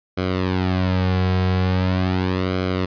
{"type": "tone with flanger", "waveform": "sawtooth", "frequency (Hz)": 92.5, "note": "F#2", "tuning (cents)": 0, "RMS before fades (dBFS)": -20, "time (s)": [0.17, 2.86], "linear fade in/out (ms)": 10, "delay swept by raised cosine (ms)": [1.1, 3.4], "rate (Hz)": 0.41, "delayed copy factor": -0.7, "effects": ["resampled to 11025 Hz"]}